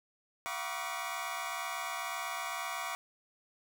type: tone cluster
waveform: 25% pulse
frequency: 683 / 751 / 964 / 1119 / 1201 Hz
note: F5 / F#5 / B5 / C#6 / D6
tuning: -39 / +26 / -42 / +16 / +38 cents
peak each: -40 / -40 / -39 / -37 / -39 dBFS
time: 0.46-2.95 s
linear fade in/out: 0 ms
effects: none